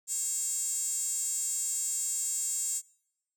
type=tone with high-pass filter; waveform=sawtooth; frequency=546 Hz; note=C#5; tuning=26 cents flat; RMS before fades=-32 dBFS; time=0.07-2.82 s; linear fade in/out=50 ms; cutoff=7600 Hz; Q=8.9; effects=noise-tail reverb RT60 0.8 s tail -25 dB re dry